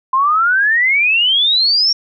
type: exponential sweep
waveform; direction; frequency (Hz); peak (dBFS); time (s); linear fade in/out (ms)
sine; up; 1029 to 5588; -10; 0.13-1.93; 5
effects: none